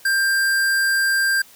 square tone, 1587 Hz, G6, 21 cents sharp, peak -17 dBFS, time 0.05-1.42 s, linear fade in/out 5 ms, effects white hiss -48 dBFS RMS until 1.55 s

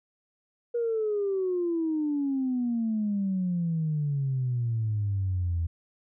sine exponential sweep, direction down, 480 to 82 Hz, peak -24 dBFS, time 0.74-5.67 s, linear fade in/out 10 ms, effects tanh soft clip ceiling -20 dBFS

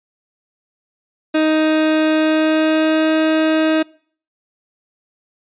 30% pulse tone with pitch glide, 312.4 to 315.5 Hz, D#4 to D#4, +7 to +24 cents, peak -10 dBFS, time 1.34-3.83 s, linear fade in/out 10 ms, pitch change +17 cents, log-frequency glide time 2.14-3.14 s, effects noise-tail reverb RT60 0.5 s tail -24 dB re dry + resampled to 8000 Hz

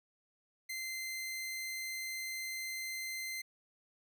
sawtooth tone, 2076 Hz, C7, 14 cents flat, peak -35 dBFS, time 0.69-3.42 s, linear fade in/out 10 ms, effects none

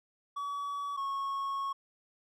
triangle tone pair in turn, 1137 / 1098.9 Hz, C#6 / C#6, +44 / -15 cents, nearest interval minor second, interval 59 cents, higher first, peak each -32 / -30 dBFS, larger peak second, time 0.36-0.97 / 0.97-1.73 s, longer second, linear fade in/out 10 ms, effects none

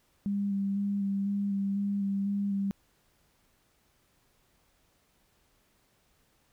sine tone with vibrato, 199.2 Hz, G3, 28 cents sharp, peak -27 dBFS, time 0.26-2.71 s, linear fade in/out 0 ms, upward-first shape square, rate 2 Hz, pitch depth 15 cents each way, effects pink hiss -69 dBFS RMS until 6.52 s

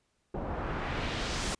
pink noise with low-pass filter sweep, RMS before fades -34 dBFS, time 0.34-1.55 s, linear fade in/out 5 ms, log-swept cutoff 680 to 8900 Hz, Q 1.1, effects pink hiss -75 dBFS RMS until 1.59 s + resampled to 22050 Hz

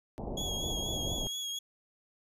pink low-pass noise, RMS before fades -37 dBFS, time 0.18-1.27 s, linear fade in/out 0 ms, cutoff 850 Hz, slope 48 dB/octave
30% pulse tone with vibrato, 3322 Hz, G#7, in tune, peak -32 dBFS, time 0.37-1.59 s, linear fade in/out 5 ms, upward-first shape triangle, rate 4.2 Hz, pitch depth 33 cents each way
effects resampled to 32000 Hz

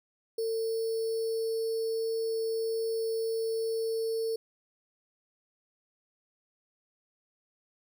sine tone with sample-and-hold, 450.2 Hz, A4, 40 cents sharp, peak -28 dBFS, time 0.38-4.36 s, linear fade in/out 5 ms, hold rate 4900 Hz, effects none

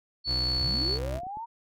sine tone, 4429 Hz, C#8, 2 cents flat, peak -26 dBFS, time 0.24-0.99 s, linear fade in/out 50 ms
30% pulse tone with pitch glide, 62.6 to 65.03 Hz, B1 to C2, +24 to -10 cents, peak -28 dBFS, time 0.26-1.21 s, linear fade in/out 50 ms, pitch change +66 cents, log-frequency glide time 0.51-0.97 s
sine linear sweep, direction up, 30.87 to 950 Hz, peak -34 dBFS, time 0.56-1.46 s, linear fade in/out 20 ms
clicks, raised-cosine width 3 ms, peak -35 dBFS, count 6, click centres 1.031 / 1.146 / 1.178 / 1.234 / 1.268 / 1.371 s
effects none

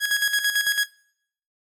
sawtooth tone with tremolo, 1661.2 Hz, G#6, in tune, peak -14 dBFS, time 0-0.87 s, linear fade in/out 50 ms, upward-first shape square, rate 9 Hz, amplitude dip 60%, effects noise-tail reverb RT60 0.7 s tail -24 dB re dry + MP3 64 kbps

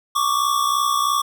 square tone pair together, 1111.7 / 1174.7 Hz, C#6 / D6, +5 / 0 cents, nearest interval minor second, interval 95 cents, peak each -21 dBFS, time 0.15-1.22 s, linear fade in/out 10 ms, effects none

